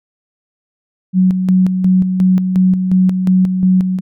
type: tone with tremolo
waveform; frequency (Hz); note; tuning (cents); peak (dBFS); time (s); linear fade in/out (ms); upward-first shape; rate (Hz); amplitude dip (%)
sine; 185.4; F#3; +4; -7; 1.13-4.01; 50; square; 2.8; 50
effects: none